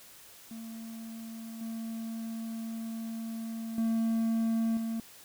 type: tone with level steps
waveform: triangle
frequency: 225.9 Hz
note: A3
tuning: 46 cents sharp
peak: -38 / -33 / -24 / -29 dBFS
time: 0.51-5 s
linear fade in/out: 2 ms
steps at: 1.61 / 3.78 / 4.77 s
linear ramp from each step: 2 ms
effects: white hiss -53 dBFS RMS until 5.24 s